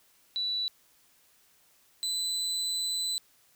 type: tone pair in turn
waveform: sine / 30% pulse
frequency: 3951 / 4006 Hz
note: B7 / B7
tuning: 0 / +24 cents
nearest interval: unison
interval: 24 cents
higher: second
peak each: -28 / -26 dBFS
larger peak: second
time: 0.36-0.68 / 2.03-3.18 s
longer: second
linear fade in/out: 0 ms
effects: white hiss -64 dBFS RMS until 3.55 s